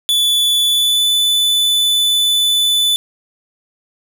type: tone with pitch glide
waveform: 45% pulse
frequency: 3461 to 3493 Hz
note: A7 to A7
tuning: -29 to -13 cents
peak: -11 dBFS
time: 0.09-2.96 s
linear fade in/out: 0 ms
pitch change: +16 cents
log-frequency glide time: 0.66-1.06 s
effects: none